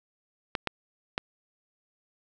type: clicks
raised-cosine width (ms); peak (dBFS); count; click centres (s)
0.3; -11; 3; 0.552 / 0.673 / 1.179
effects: none